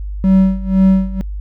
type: tone with tremolo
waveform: triangle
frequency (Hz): 190.6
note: G3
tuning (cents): -48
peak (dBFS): -4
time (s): 0.24-1.21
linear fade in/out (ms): 0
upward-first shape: sine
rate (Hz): 2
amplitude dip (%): 90
effects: noise-tail reverb RT60 0.1 s tail -26 dB re dry + added 50 Hz sine -21 dBFS peak until 1.4 s